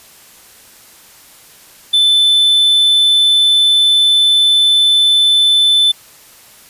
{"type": "tone", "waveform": "triangle", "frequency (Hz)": 3520, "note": "A7", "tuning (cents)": 0, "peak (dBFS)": -6, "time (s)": [1.93, 5.92], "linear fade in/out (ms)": 10, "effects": ["white hiss -42 dBFS RMS until 6.69 s", "resampled to 32000 Hz"]}